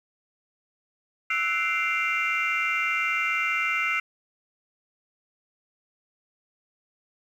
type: tone cluster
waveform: sine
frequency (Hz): 1318 / 1489 / 2088 / 2353 / 2761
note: E6 / F#6 / C7 / D7 / F7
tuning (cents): -1 / +11 / -4 / +3 / -20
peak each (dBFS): -29 / -32 / -26 / -29 / -30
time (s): 1.3-4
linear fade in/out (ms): 5
effects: tanh soft clip ceiling -16 dBFS + 9-bit